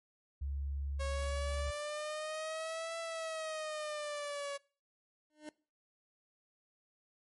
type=tone; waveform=sine; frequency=69.9 Hz; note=C#2; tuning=15 cents sharp; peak=-35 dBFS; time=0.41-1.71 s; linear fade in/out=10 ms
type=exponential two-way sweep; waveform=sawtooth; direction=up then down; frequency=546 to 665 to 561 Hz; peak=-34 dBFS; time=0.99-4.58 s; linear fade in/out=20 ms; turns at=2.99 s
type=tone with exponential growth; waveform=25% pulse; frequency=303.6 Hz; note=D#4; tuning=42 cents flat; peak=-37 dBFS; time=5.3-5.49 s; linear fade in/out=1 ms; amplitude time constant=40 ms
effects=noise-tail reverb RT60 0.4 s tail -23 dB re dry + MP3 48 kbps